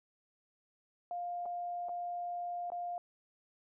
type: tone with dropouts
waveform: sine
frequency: 703 Hz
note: F5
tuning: 11 cents sharp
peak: -36 dBFS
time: 1.11-2.98 s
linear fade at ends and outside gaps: 1 ms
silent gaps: 1.456-1.46 / 1.886-1.892 / 2.702-2.719 s
effects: none